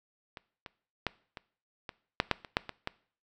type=clicks; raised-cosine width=0.3 ms; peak=-26 / -26 / -13 / -25 / -22 / -8 / -8 / -27 / -8 / -21 / -16 dBFS; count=11; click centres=0.372 / 0.662 / 1.067 / 1.372 / 1.892 / 2.201 / 2.313 / 2.448 / 2.569 / 2.693 / 2.874 s; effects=noise-tail reverb RT60 0.5 s tail -21 dB re dry